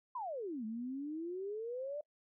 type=exponential two-way sweep; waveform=sine; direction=down then up; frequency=1051 to 213.7 to 605 Hz; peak=-38 dBFS; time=0.15-2.01 s; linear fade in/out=5 ms; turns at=0.65 s; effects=noise-tail reverb RT60 0.1 s tail -24 dB re dry